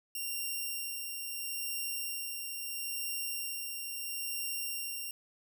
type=tone with tremolo; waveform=5% pulse; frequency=2771 Hz; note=F7; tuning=14 cents flat; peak=-25 dBFS; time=0.15-5.11 s; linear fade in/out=2 ms; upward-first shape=sine; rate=0.75 Hz; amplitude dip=35%; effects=none